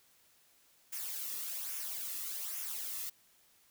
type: noise with flanger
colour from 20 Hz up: blue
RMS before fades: -40 dBFS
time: 0.92-3.1 s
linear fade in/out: 10 ms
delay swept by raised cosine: 0.23 to 1.33 ms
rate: 1.2 Hz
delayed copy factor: -0.55
effects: white hiss -67 dBFS RMS until 3.7 s